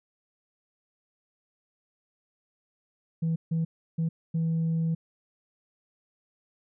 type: tone bursts at uneven times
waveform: sine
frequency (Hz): 163.4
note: E3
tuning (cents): -15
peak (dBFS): -22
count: 4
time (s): 3.22-3.36 / 3.51-3.65 / 3.98-4.09 / 4.34-4.95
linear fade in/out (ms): 10
effects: tanh soft clip ceiling -22 dBFS